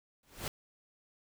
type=noise with exponential growth; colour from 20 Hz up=pink; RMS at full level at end=-34 dBFS; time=0.23-0.48 s; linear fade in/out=2 ms; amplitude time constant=54 ms; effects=none